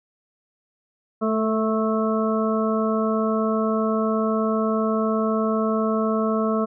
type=harmonic tone with a mistuned harmonic; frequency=219 Hz; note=A3; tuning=8 cents flat; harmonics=1 / 2 / 3 / 5 / 6; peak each=-22 / -25 / -27 / -29 / -30 dBFS; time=1.21-6.66 s; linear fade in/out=20 ms; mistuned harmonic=2; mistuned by=+16 cents; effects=none